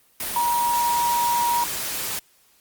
sine tone in noise, 952 Hz, A#5, 36 cents sharp, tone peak -19 dBFS, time 0.36-1.64 s, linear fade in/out 2 ms, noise white, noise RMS -28 dBFS, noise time 0.2-2.19 s, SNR +6 dB, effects white hiss -59 dBFS RMS until 2.6 s + Opus 32 kbps

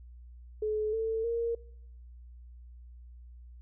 sine tone with pitch steps, 428.5 / 446.4 / 465.1 Hz, A4 / A4 / A#4, -46 / +25 / -4 cents, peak -28 dBFS, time 0.62-1.55 s, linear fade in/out 5 ms, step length 310 ms, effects noise-tail reverb RT60 0.7 s tail -23 dB re dry + added 60 Hz sine -47 dBFS peak until 3.61 s

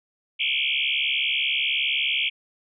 sine tone with frequency modulation, 2794 Hz, F7, in tune, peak -21 dBFS, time 0.39-2.3 s, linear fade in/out 20 ms, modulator 69.5 Hz, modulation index 7.7, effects none

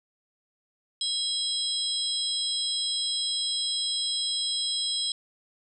sine tone cluster, 3269 / 3971 / 5120 / 8160 Hz, G#7 / B7 / D#8 / C9, -28 / +9 / +49 / -44 cents, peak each -30 / -31 / -32 / -36 dBFS, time 1.01-5.12 s, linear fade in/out 2 ms, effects none

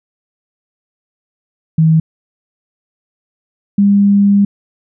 sine tone pair in turn, 160 / 201.1 Hz, D#3 / G3, +49 / +44 cents, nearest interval major third, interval 395 cents, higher second, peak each -6 dBFS, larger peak neither, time 1.78-2 / 3.78-4.45 s, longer second, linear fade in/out 5 ms, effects none

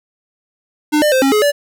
square tone with pitch steps, 300.7 / 600 / 521 / 272 / 423.3 / 578 Hz, D4 / D5 / C5 / C#4 / G#4 / D5, +41 / +37 / -7 / -33 / +33 / -28 cents, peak -11 dBFS, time 0.92-1.52 s, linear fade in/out 20 ms, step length 100 ms, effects none

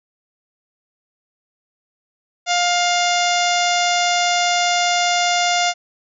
harmonic tone, 705 Hz, F5, 16 cents sharp, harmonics 1 / 2 / 3 / 4 / 5 / 6 / 7 / 8 / 9 / 10, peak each -18 / -25 / -23 / -26 / -25 / -31 / -28 / -29 / -30 / -30 dBFS, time 2.46-5.74 s, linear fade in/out 50 ms, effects none

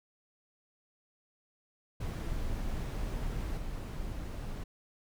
brown noise with level steps, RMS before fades -35 / -38 dBFS, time 2-4.64 s, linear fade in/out 10 ms, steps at 3.57 s, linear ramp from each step 5 ms, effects none

